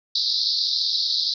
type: band-pass noise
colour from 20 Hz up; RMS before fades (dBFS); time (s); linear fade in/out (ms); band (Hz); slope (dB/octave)
pink; -23; 0.15-1.34; 5; 3800 to 5100; 96
effects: none